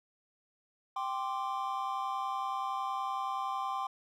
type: chord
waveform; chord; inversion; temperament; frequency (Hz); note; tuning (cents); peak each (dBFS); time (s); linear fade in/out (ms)
triangle; G suspended fourth; none; just; 784 / 1045.3 / 1176; G5 / C6 / D6; 0 / -2 / +2; -35 / -34 / -37; 0.96-3.87; 5
effects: none